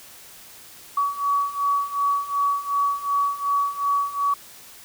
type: beating tone pair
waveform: sine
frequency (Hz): 1132 / 1134.7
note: C#6 / C#6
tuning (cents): +36 / +40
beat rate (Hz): 2.7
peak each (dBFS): -25 / -22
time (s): 0.97-4.34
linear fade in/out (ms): 5
effects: white hiss -45 dBFS RMS until 4.84 s